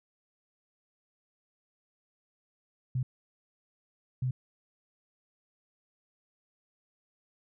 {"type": "tone bursts at uneven times", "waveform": "sine", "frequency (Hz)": 127.7, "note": "C3", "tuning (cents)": -42, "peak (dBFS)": -27, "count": 2, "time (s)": [[2.95, 3.03], [4.22, 4.31]], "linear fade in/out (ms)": 5, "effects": []}